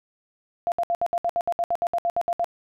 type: tone bursts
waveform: sine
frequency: 690 Hz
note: F5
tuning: 21 cents flat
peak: -20 dBFS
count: 16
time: 0.67-2.444 s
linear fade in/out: 0 ms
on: 49 ms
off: 66 ms
effects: none